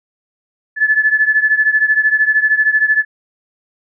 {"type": "beating tone pair", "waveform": "sine", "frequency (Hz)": [1726, 1739], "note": ["A6", "A6"], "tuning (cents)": [-34, -21], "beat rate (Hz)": 13, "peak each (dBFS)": [-12, -15], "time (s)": [0.76, 3.05], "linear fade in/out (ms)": 50, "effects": []}